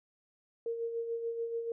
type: tone with tremolo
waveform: sine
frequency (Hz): 462.6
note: A#4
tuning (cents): -13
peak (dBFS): -31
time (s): 0.66-1.72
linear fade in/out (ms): 2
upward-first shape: sine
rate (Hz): 6.9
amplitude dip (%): 50
effects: none